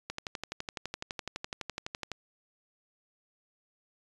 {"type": "click train", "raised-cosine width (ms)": 0.2, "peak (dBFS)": -18, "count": 25, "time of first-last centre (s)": [0.1, 2.117], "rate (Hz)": 11.9, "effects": ["resampled to 24000 Hz"]}